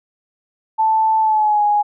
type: tone with pitch glide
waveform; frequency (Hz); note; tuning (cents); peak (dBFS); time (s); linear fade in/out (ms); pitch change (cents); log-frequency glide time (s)
sine; 880 to 830.6; A5 to G#5; 0 to 0; -12; 0.78-1.83; 20; -100; 1.2-1.63
effects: none